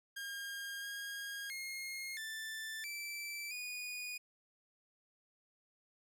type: tone with pitch steps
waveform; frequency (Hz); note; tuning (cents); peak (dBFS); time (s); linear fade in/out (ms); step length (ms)
sawtooth; 1615 / 1629 / 2144 / 1767 / 2328 / 2464; G#6 / G#6 / C7 / A6 / D7 / D#7; -49 / -34 / +42 / +7 / -16 / -17; -38; 0.16-4.18; 10; 670
effects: none